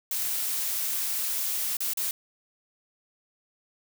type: noise with dropouts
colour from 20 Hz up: blue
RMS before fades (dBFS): -29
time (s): 0.11-2.11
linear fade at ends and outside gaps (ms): 2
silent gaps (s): 1.769-1.804 / 1.935-1.972
effects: none